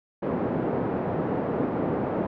white band-pass noise, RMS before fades -27 dBFS, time 0.22-2.27 s, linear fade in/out 10 ms, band 150 to 450 Hz, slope 12 dB/octave, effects low-pass 2000 Hz 12 dB/octave

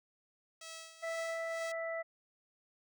5% pulse tone with tremolo, 650 Hz, E5, 24 cents flat, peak -34 dBFS, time 0.61-1.72 s, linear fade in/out 5 ms, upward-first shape sine, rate 2.1 Hz, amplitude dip 70%
harmonic tone, 659.3 Hz, E5, in tune, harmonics 1 / 2 / 3, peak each -37 / -47 / -42 dBFS, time 1.02-2.03 s, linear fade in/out 20 ms
effects none

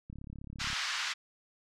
click train, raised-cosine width 5 ms, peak -32 dBFS, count 23, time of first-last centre 0.1-0.73 s, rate 34.9 Hz
pink band-pass noise, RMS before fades -35 dBFS, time 0.59-1.14 s, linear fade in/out 20 ms, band 1200 to 5900 Hz, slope 24 dB/octave
effects none

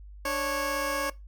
15% pulse tone pair together, 293.7 / 550.6 Hz, D4 / C#5, 0 / -12 cents, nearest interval major seventh, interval 1088 cents, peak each -28 / -22 dBFS, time 0.25-1.1 s, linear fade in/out 5 ms, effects noise-tail reverb RT60 0.2 s tail -20 dB re dry + added 50 Hz sine -43 dBFS peak until 1.27 s

